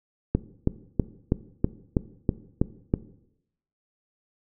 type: click train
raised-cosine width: 3 ms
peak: -7 dBFS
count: 9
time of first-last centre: 0.35-2.939 s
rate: 3.09 Hz
effects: noise-tail reverb RT60 0.8 s tail -17 dB re dry